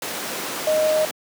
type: tone in noise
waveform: sine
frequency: 620 Hz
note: D#5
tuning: 6 cents flat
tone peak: -16 dBFS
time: 0.67-1.05 s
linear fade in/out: 2 ms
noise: pink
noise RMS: -27 dBFS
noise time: 0.02-1.11 s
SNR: +8 dB
effects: high-pass 300 Hz 12 dB/octave